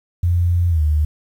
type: tone with pitch glide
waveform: sine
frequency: 87.2 to 75.91 Hz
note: F2 to D#2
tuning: -2 to -42 cents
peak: -13 dBFS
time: 0.23-1.05 s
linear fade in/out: 5 ms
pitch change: -240 cents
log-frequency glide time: 0.69-0.82 s
effects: 8-bit